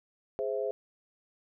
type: chord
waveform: sine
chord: Ab augmented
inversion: none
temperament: equal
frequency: 415.3 / 523.3 / 659.3 Hz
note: Ab4 / C5 / E5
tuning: 0 / 0 / 0 cents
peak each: -33 / -33 / -36 dBFS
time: 0.39-0.71 s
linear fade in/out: 0 ms
effects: none